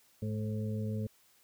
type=harmonic tone with a mistuned harmonic; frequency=107.2 Hz; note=A2; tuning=45 cents flat; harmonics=1 / 2 / 4 / 5; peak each=-34 / -37 / -44 / -47 dBFS; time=0.22-1.07 s; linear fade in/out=5 ms; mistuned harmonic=4; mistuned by=+25 cents; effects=white hiss -66 dBFS RMS until 1.43 s